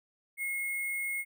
sine tone with sample-and-hold, 2161 Hz, C#7, 45 cents flat, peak -31 dBFS, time 0.37-1.25 s, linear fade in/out 50 ms, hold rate 11025 Hz, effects none

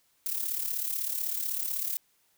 violet noise with amplitude modulation, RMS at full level -29 dBFS, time 0.26-1.97 s, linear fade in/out 0 ms, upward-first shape sine, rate 36 Hz, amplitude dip 65%, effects white hiss -69 dBFS RMS until 2.37 s

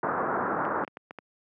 white low-pass noise, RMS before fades -28 dBFS, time 0.03-0.84 s, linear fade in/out 2 ms, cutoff 1500 Hz, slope 48 dB/octave
clicks, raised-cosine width 0.5 ms, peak -24 dBFS, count 6, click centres 0.652 / 0.847 / 0.878 / 0.971 / 1.109 / 1.187 s
effects high-pass 200 Hz 12 dB/octave

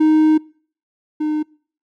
triangle tone pair in turn, 311.1 / 305.4 Hz, D#4 / D#4, 0 / -32 cents, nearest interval unison, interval 32 cents, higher first, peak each -8 / -15 dBFS, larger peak first, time 0-0.38 / 1.2-1.43 s, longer first, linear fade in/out 10 ms, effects noise-tail reverb RT60 0.5 s tail -25 dB re dry

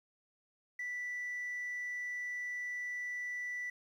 sine tone, 1970 Hz, B6, 5 cents flat, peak -35 dBFS, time 0.79-3.7 s, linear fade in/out 5 ms, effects tanh soft clip ceiling -35 dBFS + 11-bit

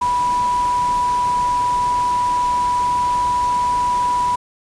sine tone in noise, 982 Hz, B5, 10 cents flat, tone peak -15 dBFS, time 0.01-4.36 s, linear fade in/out 10 ms, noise pink, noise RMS -32 dBFS, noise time 0.01-4.36 s, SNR +14 dB, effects resampled to 22050 Hz

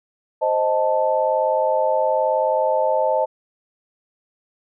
sine chord, A diminished, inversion first, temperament equal, 523.3 / 622.3 / 880 Hz, C5 / Eb5 / A5, 0 / 0 / 0 cents, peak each -21 / -20 / -21 dBFS, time 0.41-3.26 s, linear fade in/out 20 ms, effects none

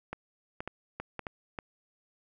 clicks, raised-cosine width 0.5 ms, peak -21 dBFS, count 7, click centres 0.13 / 0.605 / 0.676 / 1 / 1.193 / 1.268 / 1.588 s, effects none

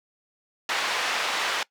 pink band-pass noise, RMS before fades -27 dBFS, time 0.69-1.63 s, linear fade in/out 2 ms, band 870 to 4300 Hz, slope 12 dB/octave, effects noise-tail reverb RT60 0.1 s tail -22 dB re dry

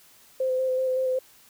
sine tone with vibrato, 517 Hz, C5, 21 cents flat, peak -22 dBFS, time 0.4-1.19 s, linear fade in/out 5 ms, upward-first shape square, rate 5.3 Hz, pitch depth 14 cents each way, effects white hiss -55 dBFS RMS until 1.49 s

